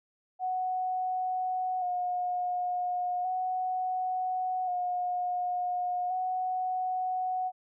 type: tone with vibrato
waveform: sine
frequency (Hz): 730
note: F#5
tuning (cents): -24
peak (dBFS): -28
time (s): 0.39-7.52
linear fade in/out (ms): 50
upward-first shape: square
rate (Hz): 0.35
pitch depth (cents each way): 24
effects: none